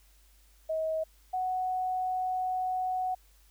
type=tone pair in turn; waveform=sine; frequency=636 / 740.8 Hz; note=D#5 / F#5; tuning=+38 / +2 cents; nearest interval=minor third; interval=264 cents; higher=second; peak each=-28 dBFS; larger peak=neither; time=0.69-1.04 / 1.33-3.15 s; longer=second; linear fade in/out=10 ms; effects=added 50 Hz sine -59 dBFS peak until 3.5 s + white hiss -65 dBFS RMS until 3.5 s